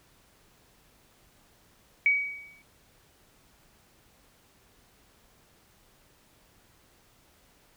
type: tone with exponential decay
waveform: sine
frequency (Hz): 2265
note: C#7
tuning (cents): +37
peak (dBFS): -17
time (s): 2.06-2.62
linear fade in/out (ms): 1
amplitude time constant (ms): 120
effects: pink hiss -62 dBFS RMS until 7.76 s